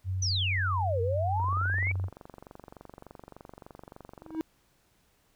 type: tone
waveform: sine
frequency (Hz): 93.5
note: F#2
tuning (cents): +19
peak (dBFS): -28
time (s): 0.04-2.1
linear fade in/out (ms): 50
type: exponential two-way sweep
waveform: sine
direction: down then up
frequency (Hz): 6160 to 449.4 to 2340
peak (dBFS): -28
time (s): 0.22-1.92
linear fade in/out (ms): 5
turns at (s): 1.01
type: click train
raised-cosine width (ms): 1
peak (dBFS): -31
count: 70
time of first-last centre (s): 1.4-4.349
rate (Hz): 23.4
type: tone with exponential growth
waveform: triangle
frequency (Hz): 319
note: D#4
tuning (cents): +43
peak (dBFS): -23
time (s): 4.19-4.41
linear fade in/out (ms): 0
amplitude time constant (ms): 46
effects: pink hiss -68 dBFS RMS until 5.35 s